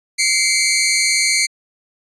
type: tone pair together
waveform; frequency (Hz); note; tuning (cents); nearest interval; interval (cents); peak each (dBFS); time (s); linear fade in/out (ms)
15% pulse; 2094 / 2274; C7 / C#7; +1 / +44; minor second; 143; -10; 0.18-1.47; 20
effects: resampled to 22050 Hz